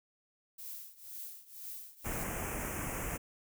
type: noise with tremolo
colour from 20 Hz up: violet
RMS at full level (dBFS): -43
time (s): 0.58-2.24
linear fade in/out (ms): 10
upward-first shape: triangle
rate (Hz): 2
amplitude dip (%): 90
type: band-stop noise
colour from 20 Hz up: pink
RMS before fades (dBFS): -38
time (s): 2.04-3.18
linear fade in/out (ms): 20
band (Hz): 2700 to 6200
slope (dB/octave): 48
effects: none